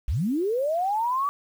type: linear sweep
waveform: sine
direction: up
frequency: 45.25 to 1162 Hz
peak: -22 dBFS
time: 0.08-1.29 s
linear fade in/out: 0 ms
effects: 8-bit